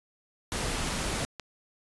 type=noise; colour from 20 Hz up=pink; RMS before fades=-31 dBFS; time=0.52-1.25 s; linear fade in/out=0 ms
type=clicks; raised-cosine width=0.2 ms; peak=-23 / -19 / -20 dBFS; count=3; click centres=0.676 / 0.874 / 1.397 s
effects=resampled to 24000 Hz